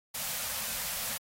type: band-stop noise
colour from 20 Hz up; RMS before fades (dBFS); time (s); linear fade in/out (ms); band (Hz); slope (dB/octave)
white; -35; 0.14-1.18; 10; 250 to 470; 96
effects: AAC 48 kbps